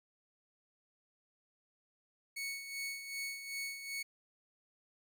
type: tone with tremolo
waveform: sawtooth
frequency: 2217 Hz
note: C#7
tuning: in tune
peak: -34 dBFS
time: 2.36-4.03 s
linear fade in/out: 10 ms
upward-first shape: sine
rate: 2.6 Hz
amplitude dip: 60%
effects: none